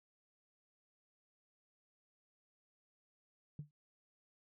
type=tone with exponential decay; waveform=sine; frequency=148 Hz; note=D3; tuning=14 cents sharp; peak=-37 dBFS; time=3.59-3.71 s; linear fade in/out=2 ms; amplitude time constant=24 ms; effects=tanh soft clip ceiling -37 dBFS